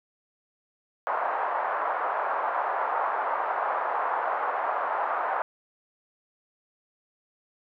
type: band-pass noise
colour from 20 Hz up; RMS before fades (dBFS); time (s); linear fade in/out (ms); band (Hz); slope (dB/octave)
pink; -28; 1.07-5.42; 0; 680 to 1300; 24
effects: none